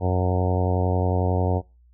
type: harmonic tone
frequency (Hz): 91.1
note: F#2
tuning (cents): -26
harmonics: 1 / 2 / 3 / 4 / 5 / 6 / 7 / 8 / 9 / 10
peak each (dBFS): -21 / -29 / -31 / -32 / -29 / -31 / -33 / -31 / -37 / -35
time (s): 0-1.62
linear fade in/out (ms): 50
effects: noise-tail reverb RT60 0.3 s tail -26 dB re dry + added 60 Hz sine -52 dBFS peak until 1.93 s